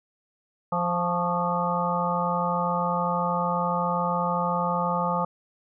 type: harmonic tone with a mistuned harmonic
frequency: 174.61 Hz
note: F3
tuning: in tune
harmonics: 1 / 3 / 4 / 5 / 6 / 7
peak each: -29 / -30 / -33 / -28 / -32 / -29 dBFS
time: 0.72-5.25 s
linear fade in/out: 5 ms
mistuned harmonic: 6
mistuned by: +100 cents
effects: none